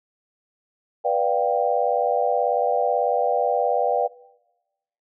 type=chord; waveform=sine; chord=G dominant seventh; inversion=first; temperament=just; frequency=490 / 588 / 705.6 / 784 Hz; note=B4 / D5 / F5 / G5; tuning=-14 / +2 / +18 / 0 cents; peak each=-24 dBFS; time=1.04-4.08 s; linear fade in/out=20 ms; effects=noise-tail reverb RT60 1.0 s tail -21 dB re dry